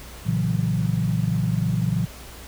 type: chord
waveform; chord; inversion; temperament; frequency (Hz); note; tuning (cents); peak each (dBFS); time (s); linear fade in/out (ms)
sine; F# dominant seventh; first; equal with one note detuned; 115.27 / 138.59 / 164.81 / 185; A#2 / C#3 / E3 / F#3; -19 / 0 / 0 / 0; -24 / -27 / -24 / -27; 0.25-2.06; 20
effects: added 60 Hz sine -42 dBFS peak until 2.47 s + pink hiss -42 dBFS RMS until 2.47 s